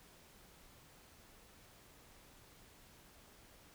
silence, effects pink hiss -62 dBFS RMS until 3.74 s

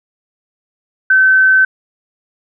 sine tone, 1533 Hz, G6, 39 cents flat, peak -6 dBFS, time 1.1-1.65 s, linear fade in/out 5 ms, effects none

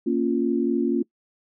sine chord, Bb minor, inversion none, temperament equal, 233.1 / 277.2 / 349.2 Hz, Bb3 / Db4 / F4, 0 / 0 / 0 cents, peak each -24 dBFS, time 0.06-1.03 s, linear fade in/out 10 ms, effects noise-tail reverb RT60 0.1 s tail -23 dB re dry

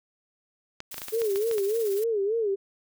clicks, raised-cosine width 0.2 ms, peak -19 dBFS, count 9, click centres 0.804 / 0.943 / 0.981 / 1.018 / 1.084 / 1.218 / 1.359 / 1.513 / 1.582 s
blue noise with tremolo, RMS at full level -38 dBFS, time 0.91-2.04 s, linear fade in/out 5 ms, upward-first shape sine, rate 18 Hz, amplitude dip 50%
sine tone with vibrato, 425.5 Hz, G#4, 42 cents sharp, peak -23 dBFS, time 1.12-2.56 s, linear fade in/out 20 ms, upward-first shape sine, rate 3.4 Hz, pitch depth 150 cents each way
effects none

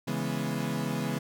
35% pulse chord, C# minor seventh, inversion none, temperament equal, 138.59 / 164.81 / 207.7 / 246.9 Hz, C#3 / E3 / G#3 / B3, 0 / 0 / 0 / 0 cents, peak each -33 dBFS, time 0.07-1.19 s, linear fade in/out 10 ms, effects none

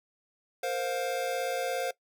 square chord, Bb suspended second, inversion none, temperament equal with one note detuned, 466.2 / 523.3 / 707.4 Hz, Bb4 / C5 / F5, 0 / 0 / +22 cents, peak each -37 / -33 / -35 dBFS, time 0.63-1.91 s, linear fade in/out 5 ms, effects noise-tail reverb RT60 0.1 s tail -19 dB re dry

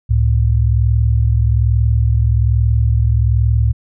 sine tone pair together, 69 / 110.18 Hz, C#2 / A2, -7 / +3 cents, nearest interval minor sixth, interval 810 cents, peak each -13 / -13 dBFS, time 0.09-3.73 s, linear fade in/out 20 ms, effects none

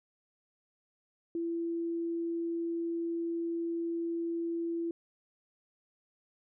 sine tone, 336 Hz, E4, 33 cents sharp, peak -31 dBFS, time 1.35-4.91 s, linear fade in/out 2 ms, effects none

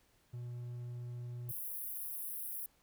triangle tone, 121.3 Hz, B2, 31 cents flat, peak -39 dBFS, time 0.33-1.52 s, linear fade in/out 10 ms
white high-pass noise, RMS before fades -42 dBFS, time 1.49-2.66 s, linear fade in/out 2 ms, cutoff 10000 Hz, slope 96 dB/octave
effects pink hiss -71 dBFS RMS until 2.82 s

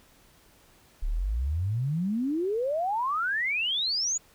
sine exponential sweep, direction up, 32.75 to 7010 Hz, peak -25 dBFS, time 1.02-4.18 s, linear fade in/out 10 ms, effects pink hiss -59 dBFS RMS until 4.34 s

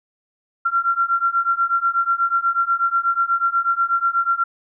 sine beating tone pair, 1367 / 1375.2 Hz, F6 / F6, -37 / -27 cents, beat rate 8.2 Hz, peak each -20 / -19 dBFS, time 0.65-4.44 s, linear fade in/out 10 ms, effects none

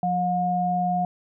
sine tone pair together, 178.47 / 718 Hz, F3 / F5, +38 / +48 cents, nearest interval 2 octaves, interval 2410 cents, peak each -26 / -22 dBFS, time 0.03-1.05 s, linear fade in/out 2 ms, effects none

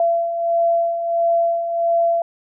sine beating tone pair, 676 / 677.5 Hz, E5 / E5, +43 / +47 cents, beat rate 1.5 Hz, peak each -24 / -16 dBFS, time 0-2.22 s, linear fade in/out 2 ms, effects none

